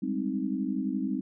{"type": "chord", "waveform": "sine", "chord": "Ab major seventh", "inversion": "third", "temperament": "equal", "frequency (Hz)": [196, 207.7, 261.6, 311.1], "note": ["G3", "Ab3", "C4", "Eb4"], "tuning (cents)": [0, 0, 0, 0], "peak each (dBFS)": [-33, -35, -31, -34], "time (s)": [0.02, 1.21], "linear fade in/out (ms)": 10, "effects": []}